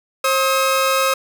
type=tone pair together; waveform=sawtooth; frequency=534 / 1275.2 Hz; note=C5 / D#6; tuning=+35 / +42 cents; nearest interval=octave + minor third; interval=1507 cents; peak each=-14 dBFS; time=0.24-1.14 s; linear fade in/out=5 ms; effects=none